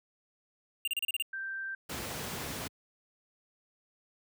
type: tone bursts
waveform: square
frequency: 2794 Hz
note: F7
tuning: in tune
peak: -30 dBFS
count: 7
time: 0.85-1.224 s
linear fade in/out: 2 ms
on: 26 ms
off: 32 ms
type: tone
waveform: sine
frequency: 1568 Hz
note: G6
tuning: in tune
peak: -35 dBFS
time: 1.33-1.75 s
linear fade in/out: 5 ms
type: noise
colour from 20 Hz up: pink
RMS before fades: -38 dBFS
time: 1.89-2.68 s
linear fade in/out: 10 ms
effects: high-pass 80 Hz 12 dB/octave